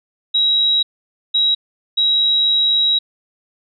sine tone bursts at uneven times, 3851 Hz, B7, 44 cents flat, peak -12 dBFS, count 3, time 0.34-0.83 / 1.34-1.55 / 1.97-2.99 s, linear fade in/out 10 ms, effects none

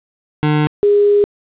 25% pulse / sine tone pair in turn, 150.9 / 409.7 Hz, D3 / G#4, +47 / -24 cents, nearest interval octave + perfect fourth, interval 1729 cents, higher second, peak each -8 dBFS, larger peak neither, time 0.43-0.67 / 0.83-1.24 s, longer second, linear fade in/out 0 ms, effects resampled to 8000 Hz + 7-bit

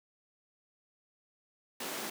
pink high-pass noise, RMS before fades -39 dBFS, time 1.8-2.1 s, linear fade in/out 5 ms, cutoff 220 Hz, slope 24 dB/octave, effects none

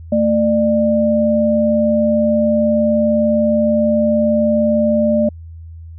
sine tone pair together, 223.6 / 597 Hz, A3 / D5, +28 / +28 cents, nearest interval octave + perfect fourth, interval 1700 cents, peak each -14 dBFS, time 0.12-5.29 s, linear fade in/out 5 ms, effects added 82 Hz sine -31 dBFS peak until 5.98 s

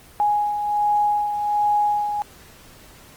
sine beating tone pair, 830.6 / 831.9 Hz, G#5 / G#5, 0 / +3 cents, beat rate 1.3 Hz, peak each -18 / -27 dBFS, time 0.2-2.22 s, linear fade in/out 0 ms, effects pink hiss -47 dBFS RMS until 3.16 s + Opus 24 kbps

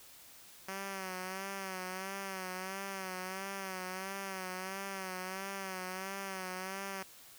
5% pulse tone with vibrato, 190 Hz, F#3, 46 cents sharp, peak -28 dBFS, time 0.68-7.03 s, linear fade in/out 5 ms, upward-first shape sine, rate 1.5 Hz, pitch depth 58 cents each way, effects white hiss -56 dBFS RMS until 7.38 s

